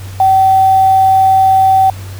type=tone with quantisation; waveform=sine; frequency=766 Hz; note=G5; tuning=40 cents flat; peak=-5 dBFS; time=0.2-1.9 s; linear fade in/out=2 ms; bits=5; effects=added 96 Hz sine -24 dBFS peak until 2.19 s + pink hiss -35 dBFS RMS until 2.19 s